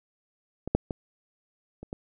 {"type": "clicks", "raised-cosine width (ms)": 2, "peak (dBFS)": [-19, -7, -17, -27, -21], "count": 5, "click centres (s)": [0.676, 0.75, 0.908, 1.83, 1.929], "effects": []}